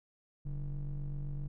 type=ring-modulated tone; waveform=triangle; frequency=82.41 Hz; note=E2; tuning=in tune; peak=-30 dBFS; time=0.45-1.48 s; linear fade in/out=10 ms; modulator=58.6 Hz; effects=none